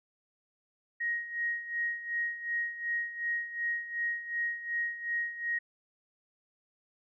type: tone with tremolo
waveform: sine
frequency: 1881 Hz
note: A#6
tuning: 15 cents sharp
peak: -28 dBFS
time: 1-5.59 s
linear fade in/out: 10 ms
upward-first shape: sine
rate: 2.7 Hz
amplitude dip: 75%
effects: none